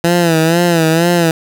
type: tone with vibrato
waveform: 15% pulse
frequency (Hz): 167.2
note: E3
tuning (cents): +25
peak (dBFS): -3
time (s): 0.04-1.31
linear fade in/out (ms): 2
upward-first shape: sine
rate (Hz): 2.1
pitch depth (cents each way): 82
effects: none